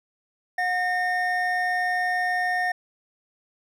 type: tone pair together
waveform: triangle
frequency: 725 / 1827 Hz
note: F#5 / A#6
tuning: -35 / -35 cents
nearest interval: octave + major third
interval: 1600 cents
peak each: -23 dBFS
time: 0.58-2.72 s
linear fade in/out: 5 ms
effects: none